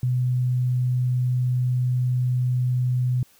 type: tone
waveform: sine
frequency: 125.4 Hz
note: B2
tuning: 27 cents sharp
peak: -19 dBFS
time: 0.03-3.23 s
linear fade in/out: 2 ms
effects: white hiss -57 dBFS RMS until 3.39 s